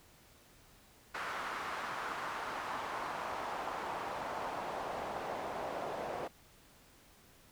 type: noise with band-pass filter sweep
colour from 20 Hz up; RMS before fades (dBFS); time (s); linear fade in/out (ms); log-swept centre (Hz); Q
pink; -40; 1.14-6.28; 10; 1300 to 640; 1.8
effects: pink hiss -62 dBFS RMS until 7.51 s